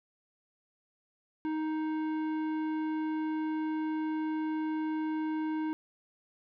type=tone with tanh clipping; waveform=sine; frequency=312.3 Hz; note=D#4; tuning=7 cents sharp; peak=-32 dBFS; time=1.45-5.73 s; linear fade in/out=0 ms; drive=13 dB; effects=none